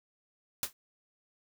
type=noise with exponential decay; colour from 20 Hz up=white; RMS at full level=-28 dBFS; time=0.63-0.73 s; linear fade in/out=1 ms; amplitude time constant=20 ms; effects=none